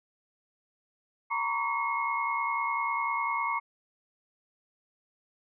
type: tone cluster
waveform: sine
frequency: 926 / 996 / 1130 / 2167 Hz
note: A#5 / B5 / C#6 / C#7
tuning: -12 / +14 / +33 / -40 cents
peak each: -32 / -37 / -31 / -33 dBFS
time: 1.3-3.6 s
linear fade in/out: 20 ms
effects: none